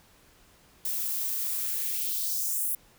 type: noise with high-pass filter sweep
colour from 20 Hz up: violet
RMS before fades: -30 dBFS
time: 0.85-2.75 s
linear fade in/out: 2 ms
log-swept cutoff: 250 to 11000 Hz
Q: 2
effects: pink hiss -59 dBFS RMS until 2.98 s